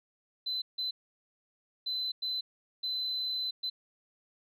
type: tone bursts at uneven times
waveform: sine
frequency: 4034 Hz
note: B7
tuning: 36 cents sharp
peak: -30 dBFS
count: 6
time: 0.46-0.62 / 0.78-0.91 / 1.86-2.12 / 2.22-2.41 / 2.83-3.51 / 3.63-3.7 s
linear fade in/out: 10 ms
effects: tanh soft clip ceiling -26 dBFS